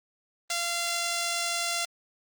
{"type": "tone", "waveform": "5% pulse", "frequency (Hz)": 688, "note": "F5", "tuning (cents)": -26, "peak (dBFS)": -16, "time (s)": [0.5, 1.85], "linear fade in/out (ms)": 2, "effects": ["Opus 24 kbps"]}